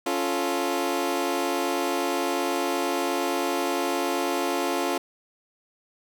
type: chord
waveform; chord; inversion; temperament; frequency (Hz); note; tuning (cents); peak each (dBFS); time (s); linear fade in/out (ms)
20% pulse; Db augmented; none; equal; 277.2 / 349.2 / 440; Db4 / F4 / A4; 0 / 0 / 0; -24 / -22 / -26; 0.06-4.98; 5
effects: none